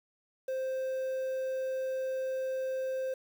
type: tone with quantisation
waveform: triangle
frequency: 523.3 Hz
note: C5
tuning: in tune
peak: -29 dBFS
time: 0.48-3.14 s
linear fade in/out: 5 ms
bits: 9
effects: none